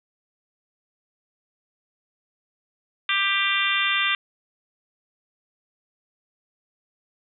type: harmonic tone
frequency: 395 Hz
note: G4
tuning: 13 cents sharp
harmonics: 3 / 4 / 5 / 6 / 7 / 8 / 9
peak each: -28 / -28 / -27 / -27 / -27 / -30 / -27 dBFS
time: 3.09-4.15 s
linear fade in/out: 2 ms
effects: none